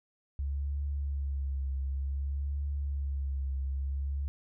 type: tone with vibrato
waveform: sine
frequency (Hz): 69.3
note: C#2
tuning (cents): 0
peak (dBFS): -30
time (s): 0.39-4.28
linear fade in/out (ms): 0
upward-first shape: triangle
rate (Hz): 0.55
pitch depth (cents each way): 53
effects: none